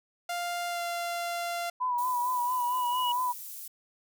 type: tone with pitch glide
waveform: sawtooth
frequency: 698.5 to 691.3 Hz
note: F5 to F5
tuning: 0 to -18 cents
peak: -27 dBFS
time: 0.29-1.7 s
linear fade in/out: 5 ms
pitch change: -18 cents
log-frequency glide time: 0.68-0.81 s
type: tone with vibrato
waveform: sine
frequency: 987.8 Hz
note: B5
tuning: in tune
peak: -26 dBFS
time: 1.8-3.33 s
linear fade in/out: 20 ms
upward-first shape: sine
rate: 4.4 Hz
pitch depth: 45 cents each way
type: high-pass noise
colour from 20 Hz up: pink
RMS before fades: -42 dBFS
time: 1.98-3.68 s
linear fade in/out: 5 ms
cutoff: 12000 Hz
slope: 12 dB/octave
type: tone with exponential growth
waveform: sine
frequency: 2913 Hz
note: F#7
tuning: 28 cents flat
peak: -29 dBFS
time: 2.33-3.12 s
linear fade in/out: 5 ms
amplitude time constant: 170 ms
effects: none